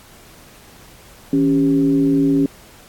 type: tone with frequency modulation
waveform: sine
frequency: 278.2 Hz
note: C#4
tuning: 6 cents sharp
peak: -12 dBFS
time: 1.33-2.46 s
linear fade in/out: 2 ms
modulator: 117 Hz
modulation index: 0.61
effects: pink hiss -45 dBFS RMS until 2.88 s + AAC 64 kbps